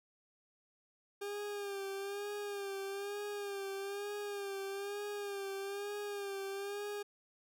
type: tone with vibrato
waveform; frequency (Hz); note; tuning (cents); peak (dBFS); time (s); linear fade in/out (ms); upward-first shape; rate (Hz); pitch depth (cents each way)
40% pulse; 401.5; G4; +41; -38; 1.21-7.03; 10; sine; 1.1; 47
effects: none